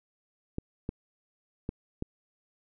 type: clicks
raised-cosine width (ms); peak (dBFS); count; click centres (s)
3; -19; 4; 0.584 / 0.891 / 1.691 / 2.024
effects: none